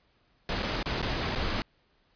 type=noise with dropouts; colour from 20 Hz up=pink; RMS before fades=-30 dBFS; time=0.49-1.62 s; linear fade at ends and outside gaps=1 ms; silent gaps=0.624-0.628 / 0.829-0.858 / 1.018-1.027 / 1.351-1.357 s; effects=pink hiss -68 dBFS RMS until 2.15 s + resampled to 11025 Hz